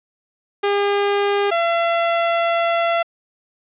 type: tone pair in turn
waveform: sawtooth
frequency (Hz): 404.5 / 677.3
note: G#4 / E5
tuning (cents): -46 / +47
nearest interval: major sixth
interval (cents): 893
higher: second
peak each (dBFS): -12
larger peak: neither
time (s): 0.63-1.51 / 1.51-3.03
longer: second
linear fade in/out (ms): 10
effects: resampled to 8000 Hz + 9-bit